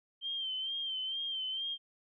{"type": "tone with vibrato", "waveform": "sine", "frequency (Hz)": 3136, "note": "G7", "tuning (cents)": 0, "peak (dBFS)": -34, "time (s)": [0.21, 1.78], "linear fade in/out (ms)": 50, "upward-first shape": "sine", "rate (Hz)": 2.2, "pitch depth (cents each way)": 54, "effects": []}